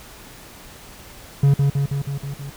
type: tone with echo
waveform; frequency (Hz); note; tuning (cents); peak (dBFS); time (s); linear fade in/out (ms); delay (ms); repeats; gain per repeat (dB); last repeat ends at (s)
triangle; 140; C#3; +18; -9; 1.43-1.54; 5; 160; 6; -3; 2.5
effects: pink hiss -42 dBFS RMS until 2.56 s